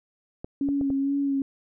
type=clicks; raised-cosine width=2 ms; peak=-21 dBFS; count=4; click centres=0.445 / 0.688 / 0.812 / 0.903 s
type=tone with vibrato; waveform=sine; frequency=277.2 Hz; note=C#4; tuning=in tune; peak=-22 dBFS; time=0.61-1.42 s; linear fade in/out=2 ms; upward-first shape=sine; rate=2.2 Hz; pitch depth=28 cents each way
effects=none